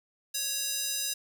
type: tone with high-pass filter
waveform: square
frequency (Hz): 554.4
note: C#5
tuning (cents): 0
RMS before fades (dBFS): -32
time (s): 0.34-1.14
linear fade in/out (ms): 10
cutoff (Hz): 5200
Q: 1.1
effects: none